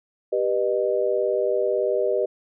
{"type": "chord", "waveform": "sine", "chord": "G augmented", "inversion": "none", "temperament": "just", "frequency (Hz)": [392, 490, 612.5], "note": ["G4", "B4", "D#5"], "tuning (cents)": [0, -14, -27], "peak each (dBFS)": -24, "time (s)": [0.32, 2.26], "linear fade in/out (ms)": 10, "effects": []}